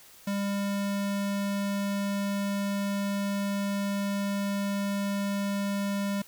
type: tone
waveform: square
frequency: 200 Hz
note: G3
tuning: 35 cents sharp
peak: -28 dBFS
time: 0.27-6.22 s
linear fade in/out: 5 ms
effects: white hiss -53 dBFS RMS until 6.27 s